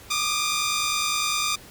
10% pulse tone pair together, 1181 / 1230.9 Hz, D6 / D#6, +9 / -19 cents, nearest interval minor second, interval 72 cents, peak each -17 dBFS, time 0.1-1.56 s, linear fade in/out 10 ms, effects pink hiss -46 dBFS RMS until 1.7 s + MP3 96 kbps

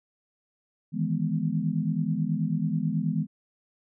sine chord, E major seventh, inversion third, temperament equal, 155.56 / 164.81 / 207.7 / 246.9 Hz, D#3 / E3 / G#3 / B3, 0 / 0 / 0 / 0 cents, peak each -30 / -28 / -30 / -32 dBFS, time 0.92-3.27 s, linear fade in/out 50 ms, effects none

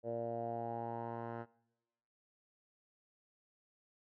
10% pulse tone with low-pass filter sweep, 116.54 Hz, A#2, in tune, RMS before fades -41 dBFS, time 0.03-1.46 s, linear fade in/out 50 ms, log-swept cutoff 550 to 1200 Hz, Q 5.2, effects noise-tail reverb RT60 1.0 s tail -23 dB re dry

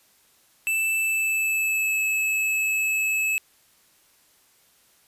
square tone with pitch glide, 2645 to 2597 Hz, E7 to E7, +5 to -26 cents, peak -22 dBFS, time 0.67-3.38 s, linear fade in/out 0 ms, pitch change -31 cents, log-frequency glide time 0.96-2 s, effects white hiss -60 dBFS RMS until 5.07 s + resampled to 32000 Hz

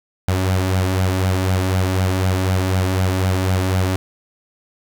sawtooth tone with flanger, 93.5 Hz, F#2, 19 cents sharp, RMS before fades -18 dBFS, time 0.28-3.96 s, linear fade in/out 0 ms, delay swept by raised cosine 1.3 to 3.5 ms, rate 4 Hz, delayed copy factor +0.6, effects none

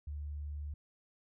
sine tone, 73.42 Hz, D2, in tune, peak -38 dBFS, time 0.07-0.74 s, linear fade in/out 5 ms, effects none

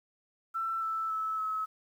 sine tone with pitch steps, 1337 / 1320.9 / 1305 / 1289.2 Hz, E6 / E6 / E6 / E6, +24 / +3 / -18 / -39 cents, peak -30 dBFS, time 0.54-1.66 s, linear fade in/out 20 ms, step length 280 ms, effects 10-bit

